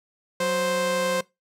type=tone pair together; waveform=sawtooth; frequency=185 / 523.3 Hz; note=F#3 / C5; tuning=0 / 0 cents; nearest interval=octave + tritone; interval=1800 cents; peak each=-26 / -19 dBFS; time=0.4-1.21 s; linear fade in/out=5 ms; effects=noise-tail reverb RT60 0.2 s tail -21 dB re dry + low-pass 12000 Hz 12 dB/octave